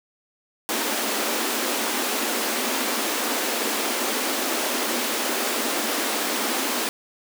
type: high-pass noise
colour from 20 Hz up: pink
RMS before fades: -25 dBFS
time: 0.69-6.89 s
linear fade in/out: 0 ms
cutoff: 220 Hz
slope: 96 dB/octave
effects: none